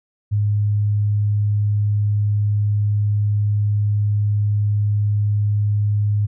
sine tone, 103.83 Hz, G#2, in tune, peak -15 dBFS, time 0.31-6.27 s, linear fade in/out 20 ms, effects none

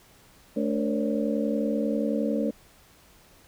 sine tone cluster, 217.8 / 288.3 / 465.2 / 537 / 577 Hz, A3 / D4 / A#4 / C5 / D5, -17 / -32 / -4 / +45 / -31 cents, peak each -27 / -29 / -32 / -32 / -34 dBFS, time 0.56-2.51 s, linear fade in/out 10 ms, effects pink hiss -56 dBFS RMS until 3.47 s

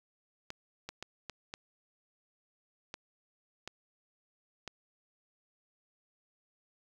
clicks, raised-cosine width 0.2 ms, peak -23 dBFS, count 8, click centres 0.504 / 0.89 / 1.026 / 1.297 / 1.539 / 2.941 / 3.676 / 4.677 s, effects 9-bit

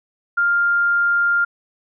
sine tone, 1400 Hz, F6, 4 cents sharp, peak -14 dBFS, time 0.37-1.45 s, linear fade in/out 10 ms, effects none

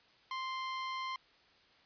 sawtooth tone, 1046.5 Hz, C6, in tune, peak -33 dBFS, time 0.31-1.16 s, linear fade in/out 2 ms, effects white hiss -65 dBFS RMS until 1.85 s + resampled to 11025 Hz

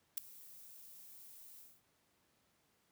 violet noise with ADSR envelope, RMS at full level -33 dBFS, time 0.17-1.82 s, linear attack 9 ms, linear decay 4 ms, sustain -23 dB, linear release 240 ms, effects pink hiss -75 dBFS RMS until 2.91 s + high-pass 100 Hz 12 dB/octave

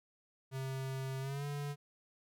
square tone with pitch glide, 133 to 144.2 Hz, C3 to D3, +29 to -31 cents, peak -38 dBFS, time 0.51-1.76 s, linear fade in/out 50 ms, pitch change +140 cents, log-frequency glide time 1.2-1.45 s, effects none

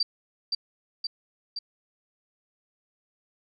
sine tone with echo, 4681 Hz, D8, 7 cents flat, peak -21 dBFS, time 0-0.03 s, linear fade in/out 5 ms, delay 520 ms, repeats 3, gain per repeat -3 dB, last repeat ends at 1.59 s, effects none

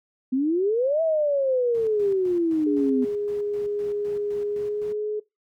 sine exponential two-way sweep, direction up then down, 250.7 to 659.3 to 250.7 Hz, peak -19 dBFS, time 0.32-3.05 s, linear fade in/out 10 ms, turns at 1.02 s
brown noise with tremolo, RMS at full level -39 dBFS, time 1.74-4.93 s, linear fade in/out 10 ms, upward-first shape square, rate 3.9 Hz, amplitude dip 75%
sine tone with pitch glide, 412.4 to 423.5 Hz, G#4 to G#4, -12 to +34 cents, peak -24 dBFS, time 2.66-5.2 s, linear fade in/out 10 ms, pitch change +46 cents, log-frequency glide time 4.46-5.08 s
effects noise-tail reverb RT60 0.2 s tail -22 dB re dry + high-pass 150 Hz 12 dB/octave

